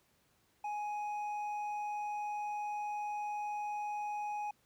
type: tone with hard clipping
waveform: triangle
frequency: 834 Hz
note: G#5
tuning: 7 cents sharp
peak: -37 dBFS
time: 0.64-4.51 s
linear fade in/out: 5 ms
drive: 8 dB
effects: pink hiss -72 dBFS RMS until 4.65 s + high-pass 60 Hz 12 dB/octave